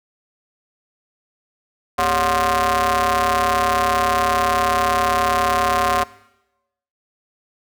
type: ring-modulated tone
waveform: sawtooth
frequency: 164.81 Hz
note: E3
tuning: in tune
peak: -9 dBFS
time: 1.98-6.04 s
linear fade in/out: 10 ms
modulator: 889 Hz
effects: noise-tail reverb RT60 0.9 s tail -20 dB re dry